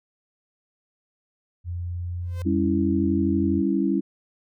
sine tone with pitch glide, 87.31 to 88.48 Hz, F2 to F2, 0 to +23 cents, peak -27 dBFS, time 1.64-3.63 s, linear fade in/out 50 ms, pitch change +23 cents, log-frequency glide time 1.75-2.49 s
sawtooth tone with exponential growth, 516 Hz, C5, 24 cents flat, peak -32 dBFS, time 2.21-2.42 s, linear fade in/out 2 ms, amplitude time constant 44 ms
sine chord, C# diminished, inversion second, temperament equal with one note detuned, 197.48 / 277.2 / 329.6 Hz, G3 / C#4 / E4, +13 / 0 / 0 cents, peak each -24 dBFS, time 2.45-4.01 s, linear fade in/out 20 ms
effects none

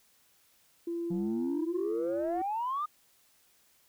sine tone, 339.7 Hz, F4, 48 cents flat, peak -31 dBFS, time 0.87-2.42 s, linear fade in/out 5 ms
sine exponential sweep, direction up, 174.61 to 1244.5 Hz, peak -29 dBFS, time 1.1-2.86 s, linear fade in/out 10 ms
effects tanh soft clip ceiling -25 dBFS + white hiss -66 dBFS RMS until 3.88 s

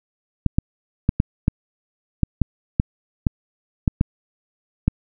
clicks, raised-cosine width 5 ms, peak -3 dBFS, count 12, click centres 0.463 / 0.585 / 1.091 / 1.201 / 1.481 / 2.233 / 2.417 / 2.799 / 3.268 / 3.878 / 4.011 / 4.88 s, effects none

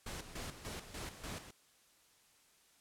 pink noise with tremolo, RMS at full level -44 dBFS, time 0.06-1.51 s, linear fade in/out 5 ms, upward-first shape square, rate 3.4 Hz, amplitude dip 65%, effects white hiss -68 dBFS RMS until 2.8 s + low-pass 11000 Hz 12 dB/octave

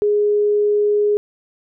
sine tone, 415.3 Hz, G#4, in tune, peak -13 dBFS, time 0.02-1.17 s, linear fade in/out 0 ms, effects none

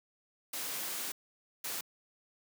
white noise bursts at uneven times, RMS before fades -38 dBFS, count 2, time 0.53-1.12 / 1.64-1.81 s, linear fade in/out 5 ms, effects high-pass 200 Hz 12 dB/octave

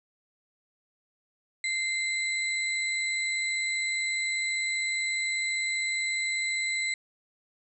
sine tone cluster, 2085 / 4042 / 7850 Hz, C7 / B7 / B8, -7 / +39 / -11 cents, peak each -28 / -35 / -35 dBFS, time 1.64-6.94 s, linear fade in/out 2 ms, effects none

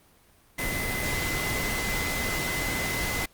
sine tone in noise, 2036 Hz, C7, 48 cents flat, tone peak -31 dBFS, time 0.58-3.26 s, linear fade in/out 10 ms, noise pink, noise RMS -30 dBFS, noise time 0.58-3.26 s, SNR -4 dB, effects pink hiss -59 dBFS RMS until 3.33 s + Opus 32 kbps

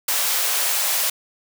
white high-pass noise, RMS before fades -21 dBFS, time 0.08-1.1 s, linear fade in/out 5 ms, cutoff 510 Hz, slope 24 dB/octave, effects none

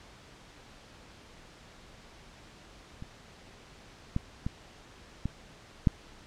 clicks, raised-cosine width 5 ms, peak -28 / -16 / -19 / -18 / -9 dBFS, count 5, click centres 3.024 / 4.164 / 4.465 / 5.256 / 5.872 s, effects pink hiss -53 dBFS RMS until 6.26 s + low-pass 6000 Hz 12 dB/octave

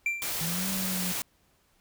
triangle tone with exponential decay, 2358 Hz, D7, 6 cents sharp, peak -21 dBFS, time 0.06-0.45 s, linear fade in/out 2 ms, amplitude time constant 84 ms
white noise, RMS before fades -32 dBFS, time 0.22-1.22 s, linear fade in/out 0 ms
triangle linear two-way sweep, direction up then down, 160 to 193 to 179.9 Hz, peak -30 dBFS, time 0.41-1.12 s, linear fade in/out 0 ms, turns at 0.68 s
effects pink hiss -67 dBFS RMS until 1.8 s

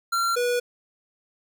square tone pair in turn, 1370 / 487 Hz, F6 / B4, -34 / -24 cents, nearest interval octave + tritone, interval 1790 cents, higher first, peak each -22 dBFS, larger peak neither, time 0.12-0.36 / 0.36-0.6 s, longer neither, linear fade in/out 10 ms, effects none

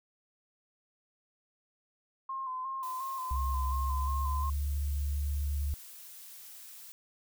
sine tone with vibrato, 1046.5 Hz, C6, in tune, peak -34 dBFS, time 2.29-4.5 s, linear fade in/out 5 ms, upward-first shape square, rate 2.8 Hz, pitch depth 34 cents each way
blue noise, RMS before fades -49 dBFS, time 2.83-6.92 s, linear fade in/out 0 ms
sine tone with pitch glide, 65.8 to 71.76 Hz, C2 to D2, +10 to -40 cents, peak -29 dBFS, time 3.31-5.74 s, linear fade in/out 0 ms, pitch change +150 cents, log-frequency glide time 3.67-4.56 s
effects none

